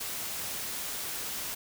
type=noise; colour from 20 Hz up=white; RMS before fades=-36 dBFS; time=0-1.55 s; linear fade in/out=10 ms; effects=none